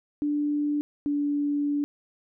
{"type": "tone pair in turn", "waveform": "sine", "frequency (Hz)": [293.7, 289.5], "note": ["D4", "D4"], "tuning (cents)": [0, -25], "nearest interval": "unison", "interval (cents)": 25, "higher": "first", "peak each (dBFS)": -23, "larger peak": "neither", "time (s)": [[0.22, 0.81], [1.06, 1.84]], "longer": "second", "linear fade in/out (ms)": 0, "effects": []}